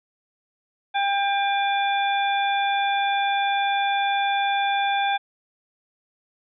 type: harmonic tone with a mistuned harmonic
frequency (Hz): 797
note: G5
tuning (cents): +28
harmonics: 1 / 2 / 3 / 4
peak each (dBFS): -21 / -28 / -30 / -30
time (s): 0.94-5.18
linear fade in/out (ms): 20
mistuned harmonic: 4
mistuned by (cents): +150
effects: none